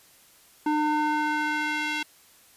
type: tone with band-pass filter sweep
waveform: square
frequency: 302.4 Hz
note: D#4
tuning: 49 cents flat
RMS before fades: -26 dBFS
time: 0.66-2.03 s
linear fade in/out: 5 ms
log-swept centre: 670 to 2700 Hz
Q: 1.4
effects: white hiss -56 dBFS RMS until 2.56 s + resampled to 32000 Hz